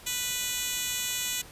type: tone with high-pass filter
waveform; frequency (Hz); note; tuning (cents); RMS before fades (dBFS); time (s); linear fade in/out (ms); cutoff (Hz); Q
10% pulse; 493.9; B4; 0; -31; 0.06-1.42; 10; 4300; 0.99
effects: pink hiss -49 dBFS RMS until 1.51 s + resampled to 32000 Hz